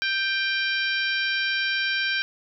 harmonic tone with a mistuned harmonic, 784 Hz, G5, in tune, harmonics 2 / 3 / 4 / 5 / 6 / 7, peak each -25 / -29 / -31 / -33 / -35 / -36 dBFS, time 0.02-2.22 s, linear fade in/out 0 ms, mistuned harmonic 3, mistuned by +26 cents, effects none

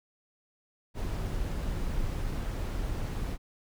brown noise, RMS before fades -32 dBFS, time 0.94-3.38 s, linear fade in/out 50 ms, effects none

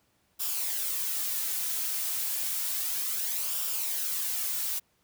blue noise with flanger, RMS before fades -31 dBFS, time 0.39-4.8 s, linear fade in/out 20 ms, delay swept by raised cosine 0.47 to 3.57 ms, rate 0.31 Hz, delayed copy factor -0.5, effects pink hiss -70 dBFS RMS until 5.03 s + high-pass 60 Hz 12 dB/octave

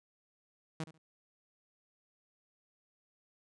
sawtooth tone with echo, 159.3 Hz, D#3, 41 cents sharp, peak -32 dBFS, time 0.8-0.84 s, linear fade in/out 2 ms, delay 70 ms, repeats 2, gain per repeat -15 dB, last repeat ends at 0.98 s, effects resampled to 22050 Hz

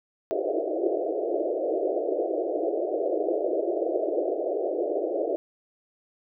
pink band-pass noise, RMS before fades -27 dBFS, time 0.31-5.36 s, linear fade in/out 0 ms, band 320 to 690 Hz, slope 96 dB/octave, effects none

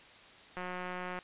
click train, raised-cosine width 0.5 ms, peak -25 dBFS, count 113, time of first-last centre 0.57-1.189 s, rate 181 Hz, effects white hiss -55 dBFS RMS until 1.23 s + resampled to 8000 Hz

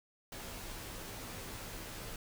pink noise with comb filter, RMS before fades -45 dBFS, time 0.32-2.16 s, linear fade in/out 2 ms, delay 14 ms, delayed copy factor -0.6, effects none

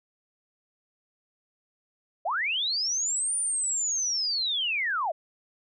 sine linear two-way sweep, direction up then down, 581 to 9397 to 581 Hz, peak -25 dBFS, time 2.25-5.12 s, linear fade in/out 10 ms, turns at 3.37 s, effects none

